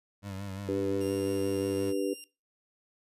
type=tone with vibrato; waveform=25% pulse; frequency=98 Hz; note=G2; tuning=in tune; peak=-33 dBFS; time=0.22-1.94 s; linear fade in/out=50 ms; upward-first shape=sine; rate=5.7 Hz; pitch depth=57 cents each way
type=harmonic tone; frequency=98 Hz; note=G2; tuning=in tune; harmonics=3 / 4 / 5; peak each=-31 / -32 / -33 dBFS; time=0.68-2.14 s; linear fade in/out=10 ms
type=tone; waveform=10% pulse; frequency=2790 Hz; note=F7; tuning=2 cents flat; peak=-36 dBFS; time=1.01-2.24 s; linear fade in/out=0 ms
effects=noise-tail reverb RT60 0.3 s tail -22 dB re dry + resampled to 32000 Hz